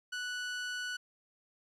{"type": "tone", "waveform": "sawtooth", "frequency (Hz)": 1480, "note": "F#6", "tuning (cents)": 0, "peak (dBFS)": -32, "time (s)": [0.12, 0.97], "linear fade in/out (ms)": 10, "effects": ["low-pass 7000 Hz 12 dB/octave", "12-bit"]}